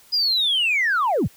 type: linear sweep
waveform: sine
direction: down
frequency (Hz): 5000 to 48.01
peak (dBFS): -16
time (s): 0.12-1.28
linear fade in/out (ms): 20
effects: tanh soft clip ceiling -14 dBFS + white hiss -52 dBFS RMS until 1.36 s